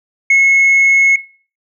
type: tone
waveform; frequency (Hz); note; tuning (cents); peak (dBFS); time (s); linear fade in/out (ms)
sine; 2181; C#7; -29; -4; 0.3-1.16; 5
effects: noise-tail reverb RT60 0.4 s tail -20 dB re dry + tanh soft clip ceiling -5 dBFS